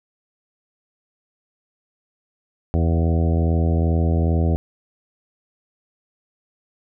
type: harmonic tone with a mistuned harmonic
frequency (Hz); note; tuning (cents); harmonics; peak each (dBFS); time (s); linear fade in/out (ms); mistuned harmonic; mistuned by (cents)
82.41; E2; 0; 1 / 2 / 3 / 4 / 5 / 6 / 7 / 8 / 9; -17 / -23 / -27 / -29 / -31 / -33 / -34 / -35 / -36; 2.74-4.56; 0; 8; +17
effects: none